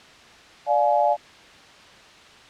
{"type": "chord", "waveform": "sine", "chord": "D diminished", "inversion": "none", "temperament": "just", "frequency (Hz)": [587.3, 704.8, 845.8], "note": ["D5", "F5", "Ab5"], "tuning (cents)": [0, 16, 31], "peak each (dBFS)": -21, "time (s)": [0.66, 1.17], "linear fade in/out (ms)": 50, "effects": ["white hiss -47 dBFS RMS until 2.49 s", "low-pass 4000 Hz 12 dB/octave"]}